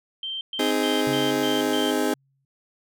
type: tone bursts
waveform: sine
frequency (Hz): 3136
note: G7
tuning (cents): 0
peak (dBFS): -28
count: 6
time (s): 0.23-1.91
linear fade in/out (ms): 2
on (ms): 180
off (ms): 120
type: chord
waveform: 30% pulse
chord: Ab major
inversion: first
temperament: just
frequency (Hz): 259.6 / 311.5 / 415.3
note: C4 / Eb4 / Ab4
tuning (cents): -13 / +2 / 0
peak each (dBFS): -23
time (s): 0.59-2.14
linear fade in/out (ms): 5
type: tone with exponential decay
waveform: sine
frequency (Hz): 136.1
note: C#3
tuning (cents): -31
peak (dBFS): -29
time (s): 1.07-2.45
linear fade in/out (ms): 2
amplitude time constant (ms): 300
effects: none